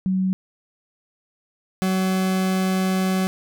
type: tone pair in turn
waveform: sine / 40% pulse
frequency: 187.9 / 187.9 Hz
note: F#3 / F#3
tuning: +27 / +27 cents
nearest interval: unison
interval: 0 cents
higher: neither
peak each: -18 dBFS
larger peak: neither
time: 0.06-0.33 / 1.82-3.27 s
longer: second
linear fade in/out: 0 ms
effects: none